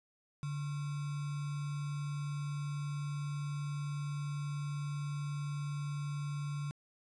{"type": "tone with sample-and-hold", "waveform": "sine", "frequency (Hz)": 144.7, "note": "D3", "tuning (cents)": -25, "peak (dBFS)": -35, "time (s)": [0.43, 6.71], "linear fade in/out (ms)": 0, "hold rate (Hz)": 1225, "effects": ["resampled to 22050 Hz"]}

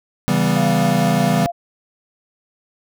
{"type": "chord", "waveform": "square", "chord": "C# half-diminished seventh", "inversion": "none", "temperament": "equal with one note detuned", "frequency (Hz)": [136.76, 164.81, 196, 246.9], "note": ["C#3", "E3", "G3", "B3"], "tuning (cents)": [-23, 0, 0, 0], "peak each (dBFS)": [-23, -20, -20, -22], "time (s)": [0.28, 1.46], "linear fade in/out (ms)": 0}
{"type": "tone", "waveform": "sine", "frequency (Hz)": 689, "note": "F5", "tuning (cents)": -24, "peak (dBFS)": -21, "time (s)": [0.55, 1.52], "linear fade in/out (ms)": 20}
{"effects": []}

